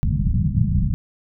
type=low-pass noise; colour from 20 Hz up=white; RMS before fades=-19 dBFS; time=0.03-0.94 s; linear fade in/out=0 ms; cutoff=190 Hz; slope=48 dB/octave; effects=none